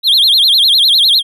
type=tone with vibrato; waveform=triangle; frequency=3680 Hz; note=A#7; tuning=23 cents flat; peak=-5 dBFS; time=0.03-1.23 s; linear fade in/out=50 ms; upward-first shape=sine; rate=9.9 Hz; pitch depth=250 cents each way; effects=none